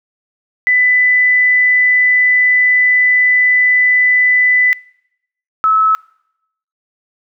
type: tone pair in turn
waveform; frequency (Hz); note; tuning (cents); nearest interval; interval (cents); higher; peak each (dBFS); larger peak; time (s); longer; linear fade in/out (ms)
sine; 1996 / 1297.6; B6 / E6; +18 / -28; perfect fifth; 746; first; -8 / -8; neither; 0.67-4.73 / 5.64-5.95; first; 0
effects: noise-tail reverb RT60 0.8 s tail -24 dB re dry

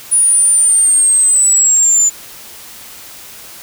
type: linear sweep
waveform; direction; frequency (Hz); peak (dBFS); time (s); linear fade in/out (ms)
sine; down; 9760 to 7040; -7; 0.11-2.1; 20
effects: white hiss -34 dBFS RMS until 3.62 s

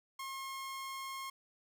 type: tone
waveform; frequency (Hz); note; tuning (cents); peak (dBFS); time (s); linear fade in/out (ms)
sawtooth; 1075; C6; +47; -37; 0.19-1.3; 5
effects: none

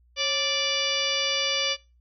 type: harmonic tone with a mistuned harmonic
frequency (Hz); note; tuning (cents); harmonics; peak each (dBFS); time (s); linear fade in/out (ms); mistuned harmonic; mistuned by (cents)
585; D5; -7; 1 / 2 / 3 / 4 / 5 / 6 / 7 / 8 / 9 / 10; -32 / -37 / -38 / -30 / -29 / -30 / -42 / -31 / -40 / -37; 0.16-1.77; 50; 1; -110
effects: noise-tail reverb RT60 0.3 s tail -24 dB re dry + added 60 Hz sine -57 dBFS peak until 2 s

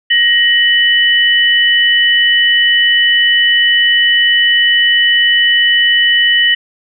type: tone pair together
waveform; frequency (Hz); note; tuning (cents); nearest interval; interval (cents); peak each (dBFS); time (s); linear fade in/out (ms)
sine; 1886.2 / 2983; A#6 / F#7; +20 / +13; minor sixth; 793; -10 / -10; 0.1-6.55; 10
effects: none

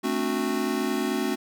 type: chord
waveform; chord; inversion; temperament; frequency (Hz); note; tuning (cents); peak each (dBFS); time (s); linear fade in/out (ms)
square; D dominant seventh; second; just; 220.2 / 264.3 / 293.7 / 367.1; A3 / C4 / D4 / F#4; +2 / +18 / 0 / -14; -31 / -30 / -32 / -30; 0.03-1.36; 20
effects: none

